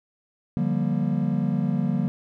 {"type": "chord", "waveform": "triangle", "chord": "G minor seventh", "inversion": "second", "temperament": "just", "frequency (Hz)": [147, 176.4, 196, 235.2], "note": ["D3", "F3", "G3", "Bb3"], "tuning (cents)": [2, 18, 0, 16], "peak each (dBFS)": -25, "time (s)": [0.57, 2.08], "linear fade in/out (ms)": 0, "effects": []}